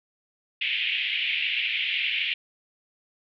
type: band-pass noise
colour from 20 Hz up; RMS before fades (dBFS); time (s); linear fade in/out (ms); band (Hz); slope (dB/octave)
pink; -27; 0.61-2.34; 5; 2200 to 3200; 48
effects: none